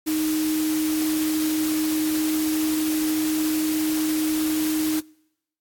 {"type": "tone in noise", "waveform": "sine", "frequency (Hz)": 311.1, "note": "D#4", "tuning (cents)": 0, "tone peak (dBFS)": -21, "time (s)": [0.06, 5.01], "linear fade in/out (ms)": 20, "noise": "white", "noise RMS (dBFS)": -31, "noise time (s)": [0.06, 5.01], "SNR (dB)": 7, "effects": ["noise-tail reverb RT60 0.9 s tail -26 dB re dry", "AAC 64 kbps"]}